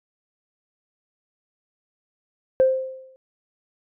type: tone with exponential decay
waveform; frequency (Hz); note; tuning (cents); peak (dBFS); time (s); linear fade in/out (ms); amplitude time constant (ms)
sine; 523.3; C5; 0; -10; 2.6-3.16; 0; 120
effects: tanh soft clip ceiling -8 dBFS